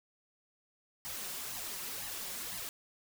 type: noise with flanger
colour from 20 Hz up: white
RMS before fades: -41 dBFS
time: 1.05-2.69 s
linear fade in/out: 0 ms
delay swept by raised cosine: 0.98 to 5.58 ms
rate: 2 Hz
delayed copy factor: +0.7
effects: none